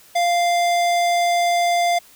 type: tone with notch filter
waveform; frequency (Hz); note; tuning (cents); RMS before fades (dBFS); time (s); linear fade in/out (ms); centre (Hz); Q
square; 696; F5; -6; -18; 0.15-1.99; 10; 12000; 1.3
effects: white hiss -49 dBFS RMS until 2.15 s